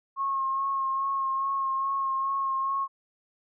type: tone with vibrato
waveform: sine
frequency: 1082 Hz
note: C#6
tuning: 42 cents flat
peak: -25 dBFS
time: 0.16-2.88 s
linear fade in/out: 50 ms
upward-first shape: sine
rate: 2.4 Hz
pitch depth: 21 cents each way
effects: none